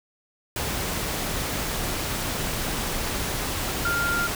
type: tone in noise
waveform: sine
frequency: 1396.9 Hz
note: F6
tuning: in tune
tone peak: -23 dBFS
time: 3.85-4.27 s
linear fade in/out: 2 ms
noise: pink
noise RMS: -28 dBFS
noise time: 0.56-4.35 s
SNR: +2 dB
effects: none